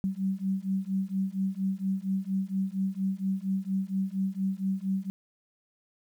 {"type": "beating tone pair", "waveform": "sine", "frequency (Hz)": [190, 194.3], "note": ["F#3", "G3"], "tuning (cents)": [46, -15], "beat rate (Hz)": 4.3, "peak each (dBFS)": -30, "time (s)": [0.04, 5.1], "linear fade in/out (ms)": 0, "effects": ["10-bit"]}